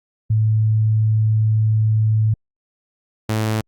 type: tone pair in turn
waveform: sine / sawtooth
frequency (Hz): 109.1 / 109.1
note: A2 / A2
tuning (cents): -14 / -14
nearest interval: unison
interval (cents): 0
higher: neither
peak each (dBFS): -13 / -14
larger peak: first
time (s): 0.3-2.34 / 3.29-3.61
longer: first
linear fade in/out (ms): 5
effects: Opus 48 kbps